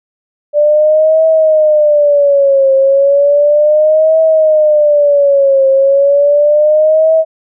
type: tone with vibrato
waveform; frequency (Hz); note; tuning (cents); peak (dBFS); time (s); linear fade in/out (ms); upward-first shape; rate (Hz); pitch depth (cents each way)
sine; 587.3; D5; 0; -5; 0.53-7.25; 50; triangle; 0.34; 160
effects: none